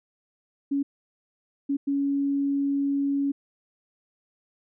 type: tone bursts at uneven times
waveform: sine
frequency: 279.8 Hz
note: C#4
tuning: 16 cents sharp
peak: -22 dBFS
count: 3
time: 0.71-0.83 / 1.69-1.77 / 1.87-3.32 s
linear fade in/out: 10 ms
effects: none